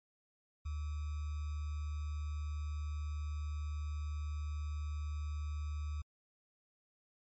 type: tone with sample-and-hold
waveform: sine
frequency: 75 Hz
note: D2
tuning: 37 cents sharp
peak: -36 dBFS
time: 0.65-6.02 s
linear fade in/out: 10 ms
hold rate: 1225 Hz
effects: MP3 32 kbps